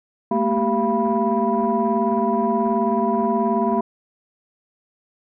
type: tone cluster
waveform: sine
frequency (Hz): 214.9 / 233.6 / 389.8 / 684 / 982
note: A3 / A#3 / G4 / F5 / B5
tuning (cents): -41 / +4 / -10 / -36 / -10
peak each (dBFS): -23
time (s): 0.31-3.81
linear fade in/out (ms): 5
effects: tanh soft clip ceiling -8 dBFS